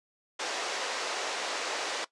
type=band-pass noise; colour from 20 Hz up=pink; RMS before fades=-34 dBFS; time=0.39-2.05 s; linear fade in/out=10 ms; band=430 to 6900 Hz; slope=24 dB/octave; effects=noise-tail reverb RT60 0.1 s tail -18 dB re dry + resampled to 24000 Hz